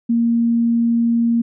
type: tone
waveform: sine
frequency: 233.1 Hz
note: A#3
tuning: in tune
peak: -13 dBFS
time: 0.09-1.42 s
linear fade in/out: 10 ms
effects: none